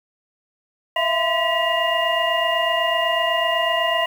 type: tone cluster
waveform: sine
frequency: 654 / 682 / 1022 / 1940 / 2828 Hz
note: E5 / F5 / C6 / B6 / F7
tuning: -14 / -41 / -41 / -31 / +21 cents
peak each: -24 dBFS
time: 0.96-4.06 s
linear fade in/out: 5 ms
effects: 7-bit